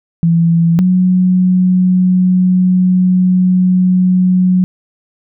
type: tone pair in turn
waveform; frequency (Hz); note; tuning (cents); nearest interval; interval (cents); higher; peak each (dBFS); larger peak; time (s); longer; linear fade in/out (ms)
sine; 167.5 / 183.26; E3 / F#3; +28 / -16; major second; 156; second; -7; neither; 0.23-0.79 / 0.79-4.64; second; 0
effects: none